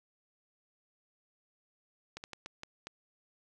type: slowing click train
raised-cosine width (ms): 0.2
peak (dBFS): -25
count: 6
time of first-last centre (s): 2.17-2.87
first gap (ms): 69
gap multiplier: 1.36
effects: none